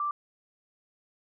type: tone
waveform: sine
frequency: 1174.7 Hz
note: D6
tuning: in tune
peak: -27 dBFS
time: 0-0.11 s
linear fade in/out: 2 ms
effects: none